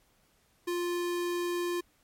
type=tone; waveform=square; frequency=350 Hz; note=F4; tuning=4 cents sharp; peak=-30 dBFS; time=0.67-1.81 s; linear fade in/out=10 ms; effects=pink hiss -68 dBFS RMS until 2.03 s + MP3 64 kbps